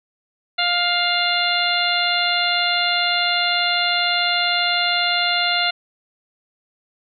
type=harmonic tone with a mistuned harmonic; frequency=703 Hz; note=F5; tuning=11 cents sharp; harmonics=1 / 2 / 3 / 4 / 5 / 6; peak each=-24 / -24 / -24 / -24 / -24 / -24 dBFS; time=0.58-5.71 s; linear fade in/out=10 ms; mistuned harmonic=6; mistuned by=-38 cents; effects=none